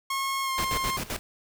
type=tone with pitch glide; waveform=sawtooth; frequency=1085 to 1062.1 Hz; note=C#6 to C6; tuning=-37 to +26 cents; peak=-23 dBFS; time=0.1-0.97 s; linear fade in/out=5 ms; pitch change=-37 cents; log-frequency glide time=0.43-0.52 s
type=noise with tremolo; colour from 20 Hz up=pink; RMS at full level=-31 dBFS; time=0.58-1.19 s; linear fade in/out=0 ms; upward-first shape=square; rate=7.7 Hz; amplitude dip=80%
effects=none